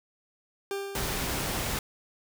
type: tone with exponential decay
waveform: 40% pulse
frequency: 396.3 Hz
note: G4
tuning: 19 cents sharp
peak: -28 dBFS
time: 0.71-1.77 s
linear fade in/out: 1 ms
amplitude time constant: 230 ms
type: noise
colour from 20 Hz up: pink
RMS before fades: -31 dBFS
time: 0.95-1.79 s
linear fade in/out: 2 ms
effects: none